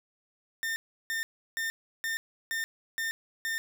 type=tone bursts; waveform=40% pulse; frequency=1809 Hz; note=A6; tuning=48 cents sharp; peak=-29 dBFS; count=7; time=0.63-3.58 s; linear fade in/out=0 ms; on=130 ms; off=340 ms; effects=none